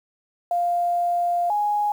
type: tone pair in turn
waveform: sine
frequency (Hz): 698.5 / 830.7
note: F5 / G#5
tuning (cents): 0 / 0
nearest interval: minor third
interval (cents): 300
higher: second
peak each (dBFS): -19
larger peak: neither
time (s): 0.51-1.5 / 1.5-1.92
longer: first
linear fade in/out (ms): 2
effects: 8-bit